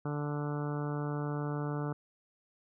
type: harmonic tone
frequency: 146.83 Hz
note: D3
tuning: in tune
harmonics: 1 / 2 / 3 / 4 / 5 / 6 / 7 / 8 / 9 / 10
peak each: -34 / -39 / -41 / -46 / -48 / -47 / -51 / -48 / -48 / -51 dBFS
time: 0.05-1.93 s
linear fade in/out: 5 ms
effects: none